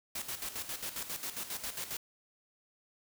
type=noise with tremolo; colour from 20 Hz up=white; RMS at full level=-38 dBFS; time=0.15-1.97 s; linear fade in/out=5 ms; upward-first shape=square; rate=7.4 Hz; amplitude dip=65%; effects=none